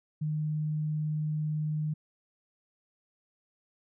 sine tone, 153 Hz, D#3, 29 cents flat, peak -28 dBFS, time 0.21-1.94 s, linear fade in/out 10 ms, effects none

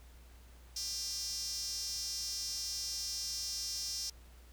sawtooth tone with high-pass filter, 398.7 Hz, G4, 29 cents sharp, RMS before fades -39 dBFS, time 0.76-4.1 s, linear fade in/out 5 ms, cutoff 5400 Hz, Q 6.2, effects added 60 Hz sine -54 dBFS peak until 4.52 s + pink hiss -63 dBFS RMS until 4.52 s

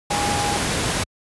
sine tone in noise, 820 Hz, G#5, 22 cents flat, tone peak -23 dBFS, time 0.1-0.57 s, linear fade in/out 10 ms, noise pink, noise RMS -22 dBFS, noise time 0.1-1.04 s, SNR -4 dB, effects high-pass 60 Hz 12 dB/octave + resampled to 24000 Hz

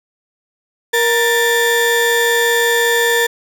35% pulse tone pair together, 469.3 / 1772 Hz, A#4 / A6, +12 / +12 cents, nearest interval octave + major seventh, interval 2300 cents, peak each -13 dBFS, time 0.93-3.27 s, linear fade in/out 10 ms, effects none

